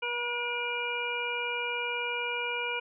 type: harmonic tone with a mistuned harmonic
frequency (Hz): 481.2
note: B4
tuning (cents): -45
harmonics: 1 / 2 / 3 / 5 / 6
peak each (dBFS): -37 / -37 / -38 / -33 / -38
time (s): 0.02-2.8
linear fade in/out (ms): 10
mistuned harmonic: 5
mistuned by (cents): -16
effects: none